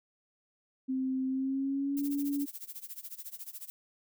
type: tone with pitch glide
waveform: sine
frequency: 261.6 to 283.6 Hz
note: C4 to C#4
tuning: 0 to +40 cents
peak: -29 dBFS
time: 0.88-2.46 s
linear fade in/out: 20 ms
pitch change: +140 cents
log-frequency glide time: 1.27-2.04 s
type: noise with tremolo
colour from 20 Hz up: violet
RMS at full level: -41 dBFS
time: 1.97-3.7 s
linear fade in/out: 0 ms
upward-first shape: sine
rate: 14 Hz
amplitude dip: 90%
effects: none